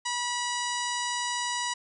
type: harmonic tone with a mistuned harmonic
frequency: 972 Hz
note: B5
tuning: 28 cents flat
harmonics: 1 / 2 / 3 / 4 / 5 / 6 / 7 / 8 / 9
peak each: -32 / -35 / -37 / -38 / -39 / -40 / -40 / -41 / -42 dBFS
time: 0.05-1.74 s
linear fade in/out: 10 ms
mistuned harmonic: 7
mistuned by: +20 cents
effects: none